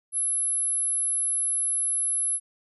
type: tone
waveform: sine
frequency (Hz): 11000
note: F9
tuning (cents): -27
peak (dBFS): -23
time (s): 0.12-2.4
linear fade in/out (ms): 50
effects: none